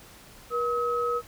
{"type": "tone pair together", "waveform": "sine", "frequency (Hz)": [479.1, 1279], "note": ["A#4", "D#6"], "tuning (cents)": [47, 47], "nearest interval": "octave + perfect fourth", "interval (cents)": 1700, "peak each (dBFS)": [-27, -27], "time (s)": [0.5, 1.22], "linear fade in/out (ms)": 50, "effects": ["pink hiss -50 dBFS RMS until 1.27 s"]}